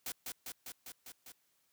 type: noise with echo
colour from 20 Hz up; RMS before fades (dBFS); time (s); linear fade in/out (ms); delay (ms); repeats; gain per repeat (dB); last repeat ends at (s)
white; -40; 0.06-0.12; 2; 200; 6; -2; 1.32
effects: white hiss -75 dBFS RMS until 1.72 s + high-pass 60 Hz 12 dB/octave

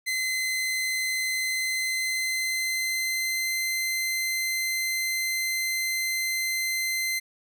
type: tone with pitch glide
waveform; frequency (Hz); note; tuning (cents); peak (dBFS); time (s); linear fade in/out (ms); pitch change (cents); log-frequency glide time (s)
sawtooth; 2052 to 2070; C7 to C7; -34 to -19; -22; 0.06-7.2; 20; +15; 1.32-3.52
effects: none

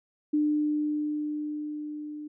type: tone with level ramp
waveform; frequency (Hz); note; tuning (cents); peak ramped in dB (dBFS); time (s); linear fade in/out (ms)
sine; 299.7; D4; +35; -21 to -36; 0.33-2.28; 10
effects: none

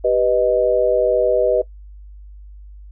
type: chord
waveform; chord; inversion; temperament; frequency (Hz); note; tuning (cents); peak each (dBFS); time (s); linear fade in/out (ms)
sine; G augmented; none; equal; 392 / 493.9 / 622.3; G4 / B4 / D#5; 0 / 0 / 0; -21 / -16 / -17; 0.04-1.62; 10
effects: noise-tail reverb RT60 0.1 s tail -19 dB re dry + added 50 Hz sine -36 dBFS peak until 2.91 s

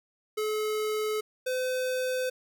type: tone pair in turn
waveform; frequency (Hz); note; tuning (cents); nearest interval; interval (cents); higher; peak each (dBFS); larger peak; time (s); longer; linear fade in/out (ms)
square; 429.1 / 510.3; A4 / C5; -43 / -43; minor third; 300; second; -28; neither; 0.37-1.21 / 1.46-2.3; neither; 10
effects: none

